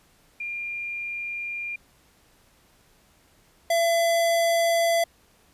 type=tone pair in turn; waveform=sine / square; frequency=2400 / 673.5 Hz; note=D7 / E5; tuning=+37 / +37 cents; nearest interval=octave + minor seventh; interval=2200 cents; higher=first; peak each=-29 / -20 dBFS; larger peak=second; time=0.4-1.76 / 3.7-5.04 s; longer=first; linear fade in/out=5 ms; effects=pink hiss -60 dBFS RMS until 5.53 s + resampled to 32000 Hz